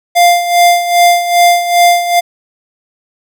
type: tone with tremolo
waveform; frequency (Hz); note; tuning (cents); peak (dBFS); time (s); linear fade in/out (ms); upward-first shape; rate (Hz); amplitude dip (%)
square; 698.5; F5; 0; -4; 0.15-2.21; 20; sine; 2.5; 70
effects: none